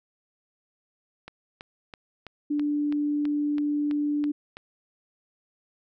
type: click train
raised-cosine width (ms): 0.3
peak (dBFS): -24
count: 11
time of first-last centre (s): 1.28-4.569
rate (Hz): 3.04
type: tone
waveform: sine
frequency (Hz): 293.7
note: D4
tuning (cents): 0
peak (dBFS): -23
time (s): 2.5-4.32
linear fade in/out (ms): 10
effects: none